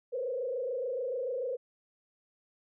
sine tone with frequency modulation, 506 Hz, B4, 42 cents sharp, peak -31 dBFS, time 0.12-1.57 s, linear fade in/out 20 ms, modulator 26.9 Hz, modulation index 1.4, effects none

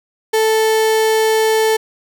35% pulse tone, 440 Hz, A4, in tune, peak -10 dBFS, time 0.33-1.77 s, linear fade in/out 10 ms, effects none

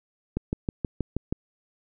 click train, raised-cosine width 3 ms, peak -13 dBFS, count 7, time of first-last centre 0.37-1.325 s, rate 6.28 Hz, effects none

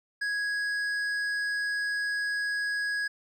triangle tone with hard clipping, 1661.2 Hz, G#6, in tune, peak -29 dBFS, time 0.21-3.08 s, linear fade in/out 10 ms, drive 11 dB, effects none

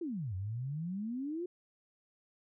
sine exponential two-way sweep, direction down then up, 366.2 to 90.1 to 366.2 Hz, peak -35 dBFS, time 0.01-1.46 s, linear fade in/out 5 ms, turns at 0.35 s, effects none

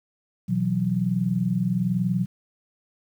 sine chord, B suspended fourth, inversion none, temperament equal with one note detuned, 123.9 / 164.81 / 185 Hz, B2 / E3 / F#3, +6 / 0 / 0 cents, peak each -27 / -27 / -23 dBFS, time 0.48-2.26 s, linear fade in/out 20 ms, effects 9-bit

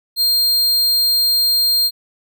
45% pulse tone, 4200 Hz, C8, 6 cents sharp, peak -12 dBFS, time 0.16-1.91 s, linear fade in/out 50 ms, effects none

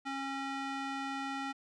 square tone with band-pass filter, 272.6 Hz, C#4, 29 cents flat, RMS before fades -38 dBFS, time 0.05-1.53 s, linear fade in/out 20 ms, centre 1500 Hz, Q 0.71, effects resampled to 24000 Hz

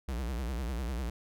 square tone with vibrato, 61.74 Hz, B1, in tune, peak -33 dBFS, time 0.08-1.1 s, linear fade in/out 5 ms, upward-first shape sine, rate 10 Hz, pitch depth 190 cents each way, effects none

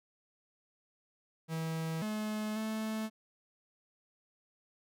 45% pulse tone with pitch steps, 161.7 / 214 / 218.7 Hz, E3 / A3 / A3, -33 / -48 / -10 cents, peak -34 dBFS, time 1.48-3.1 s, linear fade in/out 50 ms, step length 540 ms, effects none

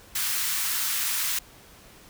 white high-pass noise, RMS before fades -27 dBFS, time 0.15-1.39 s, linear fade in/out 5 ms, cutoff 1100 Hz, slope 24 dB/octave, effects pink hiss -51 dBFS RMS until 2.09 s

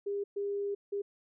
sine tone bursts at uneven times, 403.2 Hz, G4, 49 cents sharp, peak -31 dBFS, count 3, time 0.06-0.24 / 0.36-0.75 / 0.92-1.02 s, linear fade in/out 10 ms, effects none

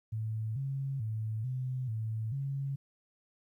sine tone with pitch steps, 110 / 136.3 / 109.7 / 128.2 / 110.6 / 137.8 Hz, A2 / C#3 / A2 / C3 / A2 / C#3, 0 / -29 / -5 / -35 / +9 / -10 cents, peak -32 dBFS, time 0.12-2.76 s, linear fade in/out 10 ms, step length 440 ms, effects 12-bit

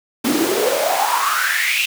pink noise with high-pass filter sweep, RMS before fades -18 dBFS, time 0.24-1.86 s, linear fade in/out 10 ms, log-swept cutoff 250 to 2800 Hz, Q 7.8, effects none

